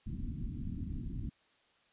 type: low-pass noise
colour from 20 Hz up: pink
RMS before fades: -39 dBFS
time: 0.06-1.3 s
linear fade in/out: 10 ms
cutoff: 280 Hz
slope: 48 dB/octave
effects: white hiss -69 dBFS RMS until 1.92 s + resampled to 8000 Hz